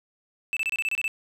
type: tone bursts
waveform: triangle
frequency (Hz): 2637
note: E7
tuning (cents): 0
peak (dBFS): -22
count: 9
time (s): 0.53-1.079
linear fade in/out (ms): 0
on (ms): 37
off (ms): 27
effects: none